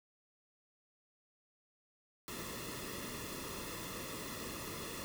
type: noise with comb filter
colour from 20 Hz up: pink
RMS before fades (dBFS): -44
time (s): 2.28-5.04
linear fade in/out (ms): 0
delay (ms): 1.3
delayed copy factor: -0.7
effects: none